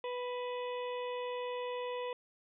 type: harmonic tone with a mistuned harmonic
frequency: 493.9 Hz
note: B4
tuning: in tune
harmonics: 1 / 2 / 4 / 5 / 6 / 7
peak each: -37 / -42 / -51 / -51 / -53 / -54 dBFS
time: 0.04-2.13 s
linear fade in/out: 2 ms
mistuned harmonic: 5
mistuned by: +31 cents
effects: none